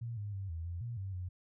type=tone with pitch steps; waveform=sine; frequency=116.9 / 102.9 / 97.3 / 82.1 / 86.3 / 118.3 / 96.5 / 90.5 Hz; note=A#2 / G#2 / G2 / E2 / F2 / A#2 / G2 / F#2; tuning=+5 / -16 / -12 / -6 / -20 / +26 / -27 / -38 cents; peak=-37 dBFS; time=0.01-1.29 s; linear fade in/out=10 ms; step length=160 ms; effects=none